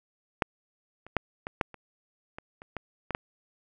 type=clicks; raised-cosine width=0.5 ms; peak=-8 / -30 / -8 / -19 / -9 / -29 / -24 / -29 / -19 / -18 / -11 dBFS; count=11; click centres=0.422 / 1.066 / 1.167 / 1.469 / 1.612 / 1.743 / 2.385 / 2.619 / 2.767 / 3.107 / 3.149 s; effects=none